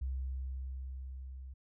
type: tone with level ramp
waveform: sine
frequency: 65.41 Hz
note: C2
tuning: in tune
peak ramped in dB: -33 to -44 dBFS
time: 0.01-1.54 s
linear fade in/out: 10 ms
effects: none